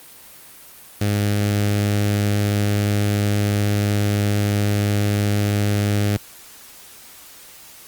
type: tone with notch filter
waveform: sawtooth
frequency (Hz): 103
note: G#2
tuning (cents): -14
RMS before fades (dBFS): -19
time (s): 1.01-6.17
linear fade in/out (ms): 5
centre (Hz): 1000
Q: 1.4
effects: white hiss -43 dBFS RMS until 7.87 s + Opus 32 kbps